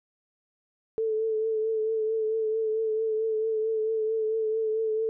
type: tone with vibrato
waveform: sine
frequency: 440 Hz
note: A4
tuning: in tune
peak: -24 dBFS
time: 0.98-5.09 s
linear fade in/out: 0 ms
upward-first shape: triangle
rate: 4.5 Hz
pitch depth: 35 cents each way
effects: none